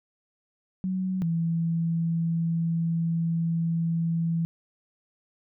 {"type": "tone pair in turn", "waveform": "sine", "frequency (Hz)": [186.4, 166.06], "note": ["F#3", "E3"], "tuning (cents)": [13, 13], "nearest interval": "major second", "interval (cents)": 200, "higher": "first", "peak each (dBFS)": [-25, -23], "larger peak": "second", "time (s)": [[0.84, 1.22], [1.22, 4.45]], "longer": "second", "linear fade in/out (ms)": 0, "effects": []}